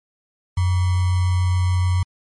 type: tone with sample-and-hold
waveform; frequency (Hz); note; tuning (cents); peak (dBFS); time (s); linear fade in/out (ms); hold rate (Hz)
sine; 90.7; F#2; -34; -15; 0.57-2.03; 5; 1050
effects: MP3 48 kbps